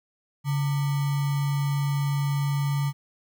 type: tone with sample-and-hold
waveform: sine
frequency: 141.5 Hz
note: C#3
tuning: 36 cents sharp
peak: -22 dBFS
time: 0.44-2.93 s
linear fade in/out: 50 ms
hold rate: 1050 Hz
effects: none